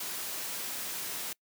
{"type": "noise", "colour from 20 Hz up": "white", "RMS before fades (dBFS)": -37, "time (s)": [0, 1.33], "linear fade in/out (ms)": 5, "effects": ["noise-tail reverb RT60 0.1 s tail -25 dB re dry", "high-pass 150 Hz 12 dB/octave"]}